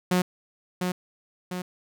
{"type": "tone with echo", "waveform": "sawtooth", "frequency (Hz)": 181.1, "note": "F#3", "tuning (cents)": -37, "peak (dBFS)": -16, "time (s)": [0.11, 0.22], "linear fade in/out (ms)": 5, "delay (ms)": 700, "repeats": 2, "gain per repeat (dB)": -5, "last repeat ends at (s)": 1.62, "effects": []}